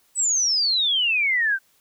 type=exponential sweep; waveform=sine; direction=down; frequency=8140 to 1520 Hz; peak=-18 dBFS; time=0.15-1.59 s; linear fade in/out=50 ms; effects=white hiss -62 dBFS RMS until 1.8 s